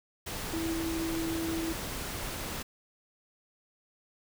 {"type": "tone in noise", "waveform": "sine", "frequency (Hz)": 327.9, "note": "E4", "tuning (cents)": -9, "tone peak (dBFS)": -31, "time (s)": [0.53, 1.73], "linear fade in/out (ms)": 10, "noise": "pink", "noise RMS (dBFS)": -37, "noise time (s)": [0.26, 2.63], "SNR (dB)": 3, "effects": []}